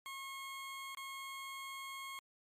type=tone with dropouts; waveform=20% pulse; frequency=1084 Hz; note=C#6; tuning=39 cents flat; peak=-39 dBFS; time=0.06-2.19 s; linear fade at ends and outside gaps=0 ms; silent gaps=0.948-0.972 s; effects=MP3 64 kbps